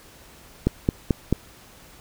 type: click train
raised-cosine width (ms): 3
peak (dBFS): -5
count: 4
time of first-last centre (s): 0.67-1.326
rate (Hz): 4.57
effects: pink hiss -49 dBFS RMS until 2 s